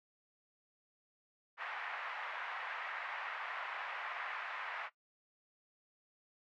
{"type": "band-pass noise", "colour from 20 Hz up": "white", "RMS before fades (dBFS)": -43, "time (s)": [1.57, 4.9], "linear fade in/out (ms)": 50, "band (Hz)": [740, 2100], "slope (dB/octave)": 24, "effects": ["noise-tail reverb RT60 0.1 s tail -17 dB re dry"]}